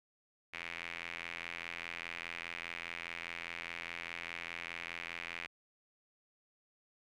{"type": "tone with band-pass filter", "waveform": "sawtooth", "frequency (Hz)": 84.9, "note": "F2", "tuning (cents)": -48, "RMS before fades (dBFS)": -44, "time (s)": [0.53, 5.47], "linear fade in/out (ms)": 10, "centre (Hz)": 2300, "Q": 3.7, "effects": []}